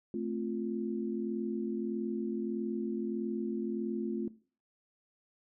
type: chord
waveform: sine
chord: F major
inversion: first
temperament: equal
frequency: 220 / 261.6 / 349.2 Hz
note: A3 / C4 / F4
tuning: 0 / 0 / 0 cents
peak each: -36 / -39 / -36 dBFS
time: 0.14-4.28 s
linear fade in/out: 2 ms
effects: noise-tail reverb RT60 0.4 s tail -18 dB re dry